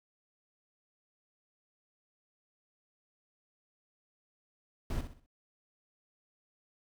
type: noise with echo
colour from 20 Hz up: brown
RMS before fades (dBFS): -33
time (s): 4.9-5.01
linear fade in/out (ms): 2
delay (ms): 63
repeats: 4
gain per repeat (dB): -9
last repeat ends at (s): 5.262
effects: none